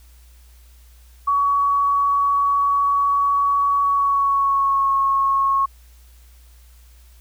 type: tone with pitch glide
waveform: sine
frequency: 1127 to 1094.3 Hz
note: C#6 to C#6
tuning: +28 to -23 cents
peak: -15 dBFS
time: 1.27-5.66 s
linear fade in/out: 10 ms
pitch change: -51 cents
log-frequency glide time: 3.82-4.93 s
effects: added 60 Hz sine -45 dBFS peak until 7.2 s + white hiss -56 dBFS RMS until 7.2 s